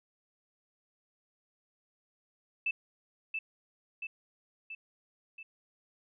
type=tone with echo; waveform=sine; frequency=2637 Hz; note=E7; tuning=in tune; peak=-28 dBFS; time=2.66-2.71 s; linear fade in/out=5 ms; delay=680 ms; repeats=4; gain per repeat=-4 dB; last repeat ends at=5.43 s; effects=none